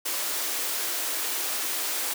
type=high-pass noise; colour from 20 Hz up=white; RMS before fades=-29 dBFS; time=0.05-2.14 s; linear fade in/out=10 ms; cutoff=270 Hz; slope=48 dB/octave; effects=none